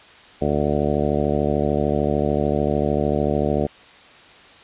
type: harmonic tone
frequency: 73.42 Hz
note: D2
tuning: in tune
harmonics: 1 / 2 / 3 / 4 / 5 / 6 / 7 / 8 / 9 / 10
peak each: -28 / -26 / -25 / -28 / -26 / -25 / -31 / -26 / -30 / -31 dBFS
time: 0.41-3.67 s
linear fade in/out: 10 ms
effects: white hiss -46 dBFS RMS until 4.63 s + resampled to 8000 Hz